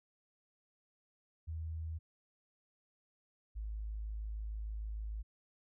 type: tone pair in turn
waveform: sine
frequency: 80.4 / 53.26 Hz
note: E2 / G#1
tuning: -43 / +44 cents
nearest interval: perfect fifth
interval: 713 cents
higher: first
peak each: -38 / -38 dBFS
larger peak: neither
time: 1.47-1.99 / 3.55-5.23 s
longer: second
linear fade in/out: 20 ms
effects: none